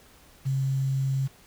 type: tone with quantisation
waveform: sine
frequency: 134.7 Hz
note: C#3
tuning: 49 cents flat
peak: -23 dBFS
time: 0.45-1.28 s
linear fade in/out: 20 ms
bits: 8
effects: pink hiss -55 dBFS RMS until 1.46 s